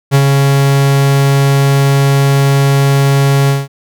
45% pulse tone with ADSR envelope, 138.59 Hz, C#3, in tune, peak -4 dBFS, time 0.11-3.68 s, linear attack 37 ms, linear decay 61 ms, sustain -3 dB, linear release 190 ms, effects none

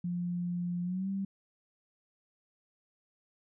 sine tone with pitch glide, 175.7 to 194.95 Hz, F3 to G3, +11 to -9 cents, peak -31 dBFS, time 0.04-1.25 s, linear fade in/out 5 ms, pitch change +180 cents, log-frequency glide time 0.83-1.09 s, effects none

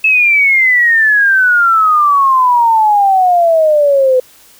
sine exponential sweep, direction down, 2617 to 503 Hz, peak -6 dBFS, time 0.04-4.2 s, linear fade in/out 5 ms, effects white hiss -43 dBFS RMS until 4.59 s

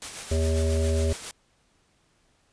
white noise with tremolo, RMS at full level -35 dBFS, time 0.02-1.31 s, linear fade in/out 0 ms, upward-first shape sine, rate 7.4 Hz, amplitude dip 40%
harmonic tone, 80.1 Hz, E2, 49 cents flat, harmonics 1 / 3 / 5 / 7 / 8, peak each -22 / -33 / -30 / -32 / -38 dBFS, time 0.31-1.13 s, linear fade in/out 5 ms
effects pink hiss -66 dBFS RMS until 2.52 s + resampled to 22050 Hz

